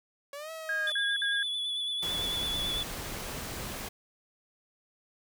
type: linear two-way sweep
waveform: sawtooth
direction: up then down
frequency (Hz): 556 to 648 to 612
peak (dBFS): -35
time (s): 0.33-0.92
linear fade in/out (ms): 2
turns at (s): 0.51
type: tone bursts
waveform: sine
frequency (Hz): 1631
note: G#6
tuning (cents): -32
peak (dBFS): -28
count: 3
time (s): 0.69-1.428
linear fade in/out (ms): 2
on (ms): 210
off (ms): 54
type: tone with vibrato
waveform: triangle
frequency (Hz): 3439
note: A7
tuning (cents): -40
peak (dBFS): -29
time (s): 0.87-2.83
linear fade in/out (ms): 2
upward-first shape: triangle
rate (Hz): 9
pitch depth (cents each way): 34
type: noise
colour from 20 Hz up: pink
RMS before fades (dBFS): -38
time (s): 2.02-3.89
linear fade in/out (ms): 10
effects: none